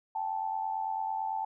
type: tone pair together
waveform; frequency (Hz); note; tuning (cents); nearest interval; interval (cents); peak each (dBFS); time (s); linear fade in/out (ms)
sine; 784 / 873; G5 / A5; 0 / -14; major second; 186; -35 / -32; 0.15-1.45; 5
effects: none